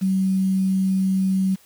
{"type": "tone with quantisation", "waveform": "sine", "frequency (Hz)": 190.1, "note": "F#3", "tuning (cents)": 47, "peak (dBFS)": -17, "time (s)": [0.01, 1.56], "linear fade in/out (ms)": 20, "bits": 7, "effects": ["white hiss -54 dBFS RMS until 1.65 s"]}